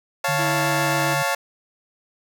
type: chord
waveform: 20% pulse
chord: Db augmented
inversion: none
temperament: equal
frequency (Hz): 554.4 / 698.5 / 880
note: Db5 / F5 / A5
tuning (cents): 0 / 0 / 0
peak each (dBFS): -20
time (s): 0.24-1.35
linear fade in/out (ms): 5
type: tone with pitch glide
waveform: sine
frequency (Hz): 148.2 to 144.31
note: D3 to D3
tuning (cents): +16 to -30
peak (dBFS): -26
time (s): 0.28-1.23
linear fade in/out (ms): 10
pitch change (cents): -46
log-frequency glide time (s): 0.39-1
type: tone with vibrato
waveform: sawtooth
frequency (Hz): 327.7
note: E4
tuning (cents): -10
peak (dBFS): -23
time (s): 0.38-1.15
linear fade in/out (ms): 20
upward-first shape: triangle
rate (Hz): 7.4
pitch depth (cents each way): 33
effects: none